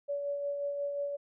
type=tone with tremolo; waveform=sine; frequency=570 Hz; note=C#5; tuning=48 cents sharp; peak=-30 dBFS; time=0.08-1.17 s; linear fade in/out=20 ms; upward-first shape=sine; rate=5.6 Hz; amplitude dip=35%; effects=none